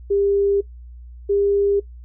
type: tone pair in turn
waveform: sine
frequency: 400 / 401.9 Hz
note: G4 / G4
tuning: +35 / +43 cents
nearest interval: unison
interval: 8 cents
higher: second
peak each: -15 dBFS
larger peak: neither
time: 0.1-0.61 / 1.29-1.8 s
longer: neither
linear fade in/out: 10 ms
effects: noise-tail reverb RT60 0.1 s tail -18 dB re dry + added 60 Hz sine -36 dBFS peak until 2.04 s